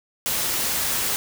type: noise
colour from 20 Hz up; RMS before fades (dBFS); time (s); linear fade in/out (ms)
white; -24; 0.26-1.16; 0
effects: none